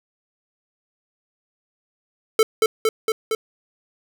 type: tone with echo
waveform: square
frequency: 441.2 Hz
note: A4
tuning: 5 cents sharp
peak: -12 dBFS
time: 2.39-2.43 s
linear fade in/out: 2 ms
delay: 230 ms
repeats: 4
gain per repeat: -2 dB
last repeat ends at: 3.35 s
effects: none